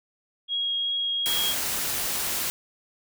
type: tone with vibrato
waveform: sine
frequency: 3285 Hz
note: G#7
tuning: 20 cents flat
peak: -24 dBFS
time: 0.48-1.55 s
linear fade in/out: 50 ms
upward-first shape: triangle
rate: 2.7 Hz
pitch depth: 8 cents each way
type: noise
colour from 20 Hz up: white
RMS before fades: -28 dBFS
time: 1.26-2.5 s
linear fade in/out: 0 ms
effects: none